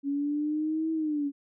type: linear two-way sweep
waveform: sine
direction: up then down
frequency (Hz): 278.3 to 323.2 to 278.3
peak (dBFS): -26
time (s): 0.03-1.32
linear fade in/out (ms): 50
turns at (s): 0.92
effects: none